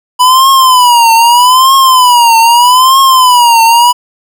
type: tone with vibrato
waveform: square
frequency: 990 Hz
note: B5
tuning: 4 cents sharp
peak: -3 dBFS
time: 0.19-3.93 s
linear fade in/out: 20 ms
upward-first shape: triangle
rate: 0.8 Hz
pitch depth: 160 cents each way
effects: none